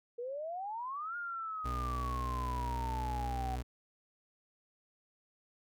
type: exponential two-way sweep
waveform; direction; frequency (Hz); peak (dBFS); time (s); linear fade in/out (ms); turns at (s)
sine; up then down; 466.2 to 1428 to 754; -37; 0.18-3.56; 10; 1.16
type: tone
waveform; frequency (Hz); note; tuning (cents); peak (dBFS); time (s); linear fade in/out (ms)
35% pulse; 61.74; B1; 0; -34; 1.64-3.63; 20
effects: none